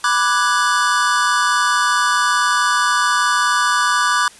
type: chord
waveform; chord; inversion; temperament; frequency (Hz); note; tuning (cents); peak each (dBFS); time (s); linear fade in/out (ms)
square; G# half-diminished seventh; first; equal; 987.8 / 1174.7 / 1480 / 1661.2; B5 / D6 / F#6 / G#6; 0 / 0 / 0 / 0; -22 / -18 / -20 / -23; 0.04-4.28; 2
effects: white hiss -43 dBFS RMS until 4.39 s + resampled to 24000 Hz